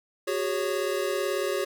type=chord; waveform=square; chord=F# suspended second; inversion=none; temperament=equal with one note detuned; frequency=370 / 408.2 / 554.4 Hz; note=F#4 / G#4 / C#5; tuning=0 / -30 / 0 cents; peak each=-31 dBFS; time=0.27-1.65 s; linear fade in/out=10 ms; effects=none